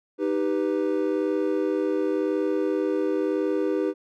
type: chord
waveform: triangle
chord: Eb augmented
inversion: none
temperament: equal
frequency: 311.1 / 392 / 493.9 Hz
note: Eb4 / G4 / B4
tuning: 0 / 0 / 0 cents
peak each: -24 / -24 / -26 dBFS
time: 0.18-3.94 s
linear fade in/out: 50 ms
effects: none